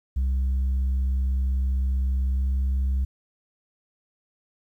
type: tone with pitch glide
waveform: sine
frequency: 65.41 to 66.02 Hz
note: C2 to C2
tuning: 0 to +16 cents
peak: -18 dBFS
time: 0.16-3.05 s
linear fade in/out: 10 ms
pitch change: +16 cents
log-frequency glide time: 2.35-2.42 s
effects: tanh soft clip ceiling -20 dBFS + 10-bit